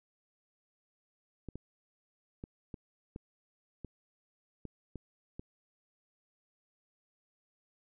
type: clicks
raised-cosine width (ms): 3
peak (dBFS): -29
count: 9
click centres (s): 1.487 / 1.556 / 2.439 / 2.742 / 3.161 / 3.847 / 4.653 / 4.957 / 5.395
effects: none